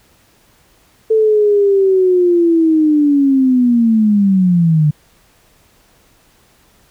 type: linear sweep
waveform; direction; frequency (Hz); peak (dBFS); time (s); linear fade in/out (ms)
sine; down; 444.2 to 146.83; -8; 1.1-4.91; 10
effects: pink hiss -52 dBFS RMS until 6.9 s